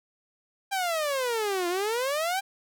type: exponential two-way sweep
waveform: sawtooth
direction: down then up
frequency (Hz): 801 to 342.5 to 801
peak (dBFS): -22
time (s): 0.71-2.41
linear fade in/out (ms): 20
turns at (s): 1.68
effects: none